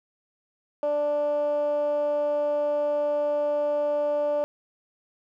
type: tone with band-pass filter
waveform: 15% pulse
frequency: 293.7 Hz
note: D4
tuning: in tune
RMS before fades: -25 dBFS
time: 0.83-4.44 s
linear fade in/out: 0 ms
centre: 590 Hz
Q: 4.9
effects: none